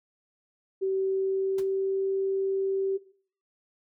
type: tone with pitch glide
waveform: sine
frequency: 383.6 to 387.4 Hz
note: G4 to G4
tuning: -37 to -20 cents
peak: -24 dBFS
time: 0.81-2.98 s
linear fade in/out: 20 ms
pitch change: +17 cents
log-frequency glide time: 0.94-2.08 s
type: noise with exponential decay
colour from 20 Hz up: pink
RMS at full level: -38 dBFS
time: 1.58-1.67 s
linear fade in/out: 5 ms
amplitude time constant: 18 ms
effects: noise-tail reverb RT60 0.5 s tail -17 dB re dry